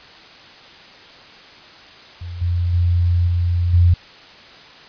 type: tone with level steps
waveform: sine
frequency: 87.31 Hz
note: F2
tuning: in tune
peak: -27 / -16 / -13 / -15 / -9 dBFS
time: 2.21-3.94 s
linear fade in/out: 5 ms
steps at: 2.41 / 2.73 / 3.27 / 3.73 s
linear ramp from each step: 10 ms
effects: white hiss -42 dBFS RMS until 4.88 s + resampled to 11025 Hz